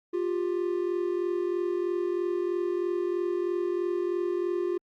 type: tone pair together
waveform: triangle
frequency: 351.9 / 395 Hz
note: F4 / G4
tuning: +13 / +13 cents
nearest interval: major second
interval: 200 cents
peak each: -25 / -30 dBFS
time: 0.13-4.78 s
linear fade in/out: 10 ms
effects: Opus 48 kbps